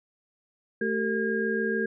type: tone cluster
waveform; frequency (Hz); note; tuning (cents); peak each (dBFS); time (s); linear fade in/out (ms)
sine; 219.2 / 387.2 / 454.1 / 1624; A3 / G4 / A#4 / G#6; -6 / -21 / -45 / -39; -30; 0.81-1.86; 5
effects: none